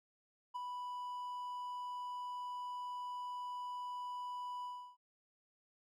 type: tone with ADSR envelope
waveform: triangle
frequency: 987.8 Hz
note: B5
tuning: in tune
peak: -35 dBFS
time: 0.54-4.97 s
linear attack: 20 ms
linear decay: 11 ms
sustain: -4 dB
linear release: 330 ms
effects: none